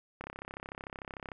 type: click train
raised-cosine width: 0.5 ms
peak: -25 dBFS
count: 38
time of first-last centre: 0.21-1.318 s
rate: 33.4 Hz
effects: none